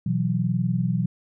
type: chord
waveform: sine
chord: B suspended fourth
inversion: none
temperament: equal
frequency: 123.47 / 164.81 / 185 Hz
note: B2 / E3 / F#3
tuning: 0 / 0 / 0 cents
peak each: -25 dBFS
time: 0.06-1.06 s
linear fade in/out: 5 ms
effects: none